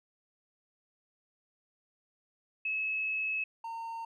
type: tone pair in turn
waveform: sine / triangle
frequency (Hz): 2585 / 913.9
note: E7 / A#5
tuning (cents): -34 / -35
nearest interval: octave + tritone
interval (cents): 1801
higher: first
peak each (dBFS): -30 / -35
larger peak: first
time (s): 2.65-3.44 / 3.64-4.05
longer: first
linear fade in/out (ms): 5
effects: none

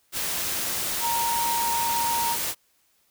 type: tone in noise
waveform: sine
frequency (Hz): 932.3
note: A#5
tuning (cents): 0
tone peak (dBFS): -24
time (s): 1-2.37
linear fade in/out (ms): 50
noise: white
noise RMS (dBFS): -28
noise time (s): 0.12-2.55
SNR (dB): +1
effects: white hiss -66 dBFS RMS until 3.1 s

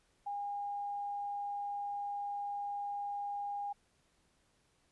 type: tone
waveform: sine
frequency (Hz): 812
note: G#5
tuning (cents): -39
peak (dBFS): -36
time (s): 0.26-3.73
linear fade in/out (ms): 10
effects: pink hiss -73 dBFS RMS until 4.91 s + resampled to 24000 Hz

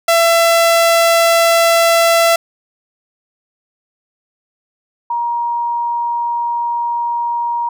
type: tone pair in turn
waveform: sawtooth / sine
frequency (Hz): 671 / 945.7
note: E5 / A#5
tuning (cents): +31 / +25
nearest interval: tritone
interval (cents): 594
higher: second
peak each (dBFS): -5 / -15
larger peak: first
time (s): 0.08-2.36 / 5.1-7.69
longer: second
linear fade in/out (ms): 5
effects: none

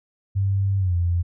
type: tone with pitch glide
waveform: sine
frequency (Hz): 98 to 86.81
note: G2 to F2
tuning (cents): 0 to -10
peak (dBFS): -18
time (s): 0.35-1.23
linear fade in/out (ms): 20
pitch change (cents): -210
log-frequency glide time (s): 0.78-0.95
effects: none

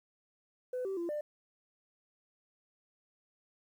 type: tone with pitch steps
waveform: sine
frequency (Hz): 503 / 386.3 / 341.9 / 596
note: B4 / G4 / F4 / D5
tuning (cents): +32 / -25 / -37 / +25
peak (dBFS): -32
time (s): 0.73-1.21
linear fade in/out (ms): 5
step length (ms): 120
effects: tanh soft clip ceiling -31 dBFS + 11-bit

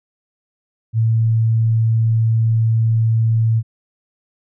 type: tone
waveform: sine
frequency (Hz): 112.8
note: A2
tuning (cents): +44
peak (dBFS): -12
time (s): 0.93-3.63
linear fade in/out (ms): 50
effects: none

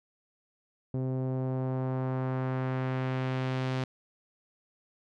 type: tone with low-pass filter sweep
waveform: sawtooth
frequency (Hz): 130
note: C3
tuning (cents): -11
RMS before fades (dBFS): -31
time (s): 0.94-3.84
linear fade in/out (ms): 2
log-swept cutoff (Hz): 440 to 4300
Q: 0.95
effects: none

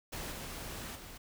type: noise with level steps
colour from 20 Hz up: pink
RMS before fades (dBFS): -41 / -43 / -49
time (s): 0.12-1.18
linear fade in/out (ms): 10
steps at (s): 0.31 / 0.95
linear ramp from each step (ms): 10
effects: none

